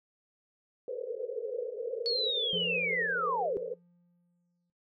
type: band-pass noise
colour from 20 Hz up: pink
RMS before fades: -36 dBFS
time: 0.88-3.74 s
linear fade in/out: 2 ms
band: 440 to 520 Hz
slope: 96 dB/octave
type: linear sweep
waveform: sine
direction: down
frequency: 4435 to 369 Hz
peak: -28 dBFS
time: 2.06-3.57 s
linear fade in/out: 0 ms
type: tone with exponential decay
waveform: triangle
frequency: 174.61 Hz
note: F3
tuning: in tune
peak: -34 dBFS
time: 2.53-4.7 s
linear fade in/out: 0 ms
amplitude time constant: 470 ms
effects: noise-tail reverb RT60 0.2 s tail -19 dB re dry + MP3 64 kbps